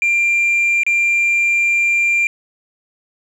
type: tone with dropouts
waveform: sine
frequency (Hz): 2380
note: D7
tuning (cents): +22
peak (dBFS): -10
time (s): 0.02-2.27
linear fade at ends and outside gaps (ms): 1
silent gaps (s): 0.834-0.865
effects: tanh soft clip ceiling -11 dBFS + 8-bit